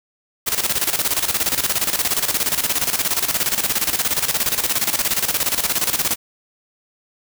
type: noise with tremolo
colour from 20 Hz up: white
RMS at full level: -18 dBFS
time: 0.46-6.16 s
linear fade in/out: 20 ms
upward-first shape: square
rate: 17 Hz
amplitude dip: 70%
effects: none